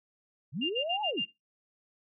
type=linear two-way sweep; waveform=sine; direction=up then down; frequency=110 to 871 to 110 Hz; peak=-31 dBFS; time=0.52-1.23 s; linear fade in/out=50 ms; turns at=1.02 s
type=tone bursts; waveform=sine; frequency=2800 Hz; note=F7; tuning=4 cents sharp; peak=-28 dBFS; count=5; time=0.61-1.255 s; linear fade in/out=20 ms; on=89 ms; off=50 ms
effects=noise-tail reverb RT60 0.2 s tail -17 dB re dry